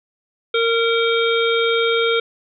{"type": "harmonic tone", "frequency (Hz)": 460.6, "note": "A#4", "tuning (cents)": -21, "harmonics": [1, 3, 5, 7, 8], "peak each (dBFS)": [-17, -22, -24, -25, -26], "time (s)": [0.54, 2.2], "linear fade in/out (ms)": 5, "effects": []}